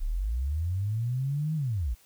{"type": "linear two-way sweep", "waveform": "sine", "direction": "up then down", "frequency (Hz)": [30.45, 160, 48.43], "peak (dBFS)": -26, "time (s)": [0, 1.95], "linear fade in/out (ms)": 20, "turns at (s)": 1.55, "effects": ["white hiss -60 dBFS RMS until 2.05 s"]}